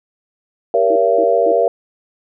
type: chord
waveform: sine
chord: G diminished seventh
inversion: none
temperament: just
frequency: 392 / 470.4 / 564.5 / 677.4 Hz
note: G4 / Bb4 / Db5 / Fb5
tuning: 0 / +16 / +31 / +47 cents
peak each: -21 / -15 / -17 / -15 dBFS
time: 0.74-1.68 s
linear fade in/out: 2 ms
type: tone bursts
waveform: sine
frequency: 329.6 Hz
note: E4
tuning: in tune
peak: -19 dBFS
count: 3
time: 0.9-1.52 s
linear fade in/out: 5 ms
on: 60 ms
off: 220 ms
effects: none